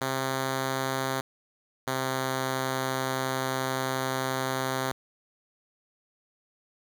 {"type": "tone pair in turn", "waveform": "5% pulse", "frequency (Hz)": [132.7, 131.48], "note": ["C3", "C3"], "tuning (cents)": [25, 9], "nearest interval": "unison", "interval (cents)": 16, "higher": "first", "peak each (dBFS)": -16, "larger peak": "neither", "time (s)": [[0.01, 1.21], [1.87, 4.92]], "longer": "second", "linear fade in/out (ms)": 5, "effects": []}